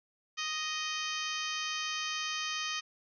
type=harmonic tone with a mistuned harmonic; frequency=622.3 Hz; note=D#5; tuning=in tune; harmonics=2 / 3 / 4 / 5 / 6 / 7 / 8 / 9 / 10; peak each=-40 / -41 / -40 / -39 / -45 / -46 / -44 / -47 / -44 dBFS; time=0.37-2.81 s; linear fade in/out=20 ms; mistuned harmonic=7; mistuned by=+26 cents; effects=none